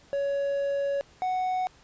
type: tone pair in turn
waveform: triangle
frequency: 560 / 740.6 Hz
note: C#5 / F#5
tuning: +18 / +1 cents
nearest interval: perfect fourth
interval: 483 cents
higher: second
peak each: -23 dBFS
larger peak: neither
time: 0.13-1.01 / 1.22-1.67 s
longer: first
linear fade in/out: 0 ms
effects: pink hiss -57 dBFS RMS until 1.83 s + resampled to 16000 Hz